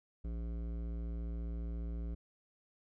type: tone with hard clipping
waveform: sine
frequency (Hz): 57.3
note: A#1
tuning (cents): -29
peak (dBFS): -39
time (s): 0.24-2.15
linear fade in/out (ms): 10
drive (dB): 14
effects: none